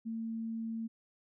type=tone; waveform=sine; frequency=225.8 Hz; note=A3; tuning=45 cents sharp; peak=-35 dBFS; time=0.05-0.88 s; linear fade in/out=20 ms; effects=none